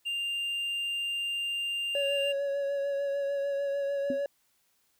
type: tone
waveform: triangle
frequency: 2794 Hz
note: F7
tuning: in tune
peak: -28 dBFS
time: 0.05-2.33 s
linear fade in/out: 20 ms
type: tone with vibrato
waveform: triangle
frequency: 560 Hz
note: C#5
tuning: 18 cents sharp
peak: -26 dBFS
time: 1.95-4.26 s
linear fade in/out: 2 ms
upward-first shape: sine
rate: 6.7 Hz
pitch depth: 21 cents each way
type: tone with exponential decay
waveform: sine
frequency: 260.8 Hz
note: C4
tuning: 5 cents flat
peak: -26 dBFS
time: 4.1-4.22 s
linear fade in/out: 2 ms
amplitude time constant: 25 ms
effects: white hiss -71 dBFS RMS until 4.99 s